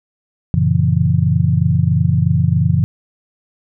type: chord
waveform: sine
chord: F# dominant seventh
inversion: none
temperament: just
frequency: 92.5 / 115.62 / 138.75 / 166.5 Hz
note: F#2 / A#2 / C#3 / E3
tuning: 0 / -14 / +2 / +18 cents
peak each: -17 / -18 / -16 / -16 dBFS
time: 0.54-2.84 s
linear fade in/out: 0 ms
effects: none